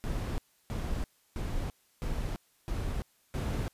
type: noise bursts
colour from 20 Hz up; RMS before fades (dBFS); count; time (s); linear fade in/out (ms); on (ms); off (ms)
brown; -33; 6; 0.04-3.68; 0; 340; 320
effects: white hiss -68 dBFS RMS until 3.73 s + resampled to 32000 Hz